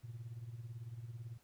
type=tone with tremolo; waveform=sine; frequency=116.54 Hz; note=A#2; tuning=in tune; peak=-40 dBFS; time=0.03-1.38 s; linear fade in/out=20 ms; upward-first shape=sine; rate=18 Hz; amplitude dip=75%; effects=tanh soft clip ceiling -40 dBFS + pink hiss -71 dBFS RMS until 1.43 s